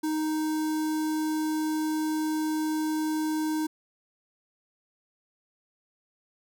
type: tone with notch filter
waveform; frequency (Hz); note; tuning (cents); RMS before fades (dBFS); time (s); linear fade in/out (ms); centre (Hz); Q
square; 311.1; D#4; 0; -28; 0.03-3.67; 10; 2500; 0.87
effects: none